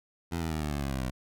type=tone with pitch steps; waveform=15% pulse; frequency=84.8 / 81.35 / 78.03 / 74.85 / 71.8 / 68.88 / 66.07 / 63.38 Hz; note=E2 / E2 / D#2 / D2 / D2 / C#2 / C2 / B1; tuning=+50 / -22 / +6 / +33 / -39 / -10 / +17 / +46 cents; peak=-24 dBFS; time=0.31-1.11 s; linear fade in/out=20 ms; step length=100 ms; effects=none